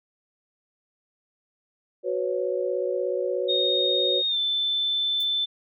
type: chord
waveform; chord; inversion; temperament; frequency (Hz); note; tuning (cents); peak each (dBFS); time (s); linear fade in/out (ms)
sine; F# suspended fourth; none; equal with one note detuned; 370 / 497.6 / 554.4; F#4 / B4 / C#5; 0 / +13 / 0; -28; 2.03-4.23; 50
type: tone with pitch glide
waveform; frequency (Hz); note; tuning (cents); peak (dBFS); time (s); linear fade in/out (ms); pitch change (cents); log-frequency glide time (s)
sine; 3710 to 3530; A#7 to A7; -9 to +5; -22; 3.48-5.46; 20; -86; 4.28-4.38
type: noise with exponential decay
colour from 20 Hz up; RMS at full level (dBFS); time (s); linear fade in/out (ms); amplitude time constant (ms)
violet; -37; 5.2-5.3; 5; 20
effects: none